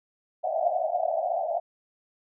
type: band-pass noise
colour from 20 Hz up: pink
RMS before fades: -27 dBFS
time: 0.43-1.6 s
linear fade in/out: 20 ms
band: 610 to 750 Hz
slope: 96 dB/octave
effects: none